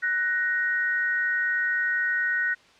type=tone pair together; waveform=sine; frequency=1488 / 1874.8 Hz; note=F#6 / A#6; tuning=+9 / +9 cents; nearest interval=major third; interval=400 cents; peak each=-25 dBFS; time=0.02-2.55 s; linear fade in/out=20 ms; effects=white hiss -55 dBFS RMS until 2.79 s + low-pass 4000 Hz 12 dB/octave